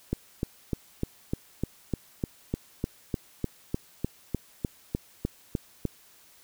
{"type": "click train", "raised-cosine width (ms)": 3, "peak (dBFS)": -14, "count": 20, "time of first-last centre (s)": [0.13, 5.853], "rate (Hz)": 3.32, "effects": ["white hiss -57 dBFS RMS until 6.43 s"]}